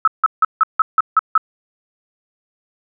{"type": "tone bursts", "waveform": "sine", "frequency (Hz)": 1299, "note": "E6", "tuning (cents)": -26, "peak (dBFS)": -8, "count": 8, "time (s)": [0.05, 1.378], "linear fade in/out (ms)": 2, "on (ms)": 26, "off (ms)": 160, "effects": []}